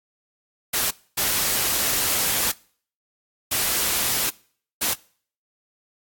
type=noise bursts at uneven times; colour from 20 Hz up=white; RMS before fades=-22 dBFS; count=4; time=0.73-0.91 / 1.17-2.52 / 3.51-4.3 / 4.81-4.94 s; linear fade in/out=10 ms; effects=noise-tail reverb RT60 0.5 s tail -23 dB re dry + AAC 64 kbps